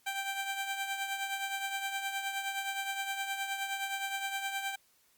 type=tone with tremolo; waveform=15% pulse; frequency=784 Hz; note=G5; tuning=in tune; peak=-25 dBFS; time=0.06-4.76 s; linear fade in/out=10 ms; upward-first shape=triangle; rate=9.6 Hz; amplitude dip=60%; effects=white hiss -68 dBFS RMS until 5.17 s + Opus 48 kbps